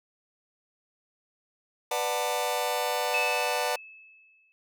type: chord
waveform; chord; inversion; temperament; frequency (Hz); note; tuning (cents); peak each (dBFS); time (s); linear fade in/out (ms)
sawtooth; B minor seventh; none; just; 493.9 / 592.7 / 740.8 / 889; B4 / D5 / F#5 / A5; 0 / +16 / +2 / +18; -28; 1.91-3.76; 5
type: tone with exponential decay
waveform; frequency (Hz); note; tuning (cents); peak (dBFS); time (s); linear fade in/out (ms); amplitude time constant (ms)
sine; 2605; E7; -21; -24; 3.14-4.52; 0; 300
effects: none